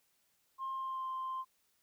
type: tone with pitch glide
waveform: sine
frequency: 1063 to 1045.9 Hz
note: C6 to C6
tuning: +27 to -1 cents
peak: -35 dBFS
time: 0.58-1.45 s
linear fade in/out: 50 ms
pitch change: -28 cents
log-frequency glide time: 0.71-1.09 s
effects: tanh soft clip ceiling -33 dBFS + white hiss -75 dBFS RMS until 1.82 s